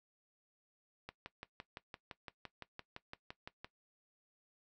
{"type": "click train", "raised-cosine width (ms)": 0.3, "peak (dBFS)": -29, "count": 16, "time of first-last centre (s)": [1.09, 3.645], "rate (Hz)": 5.87, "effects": ["noise-tail reverb RT60 0.1 s tail -17 dB re dry"]}